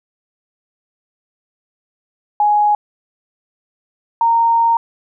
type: tone pair in turn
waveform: sine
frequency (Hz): 834 / 924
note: G#5 / A#5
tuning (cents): +7 / -16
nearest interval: major second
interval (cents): 177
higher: second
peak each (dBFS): -10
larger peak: neither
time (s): 2.4-2.75 / 4.21-4.77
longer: second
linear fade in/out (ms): 2
effects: none